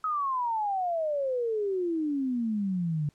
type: exponential sweep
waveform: sine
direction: down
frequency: 1287 to 144.1 Hz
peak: -26 dBFS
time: 0.04-3.09 s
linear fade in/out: 2 ms
effects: pink hiss -67 dBFS RMS until 3.14 s + low-pass 10000 Hz 12 dB/octave